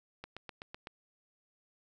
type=click train; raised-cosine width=0.3 ms; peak=-27 dBFS; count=6; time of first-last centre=0.24-0.871 s; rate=7.92 Hz; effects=none